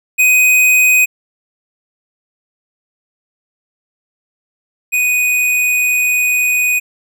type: tone pair in turn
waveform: square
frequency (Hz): 2500 / 2486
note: D#7 / D#7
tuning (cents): +8 / -2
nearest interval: unison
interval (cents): 10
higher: first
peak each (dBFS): -8 / -12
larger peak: first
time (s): 0.18-1.06 / 4.92-6.8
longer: second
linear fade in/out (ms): 20
effects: none